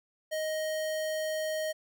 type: tone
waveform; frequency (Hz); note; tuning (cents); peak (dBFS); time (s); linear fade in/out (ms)
square; 625; D#5; +8; -31; 0.31-1.73; 20
effects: none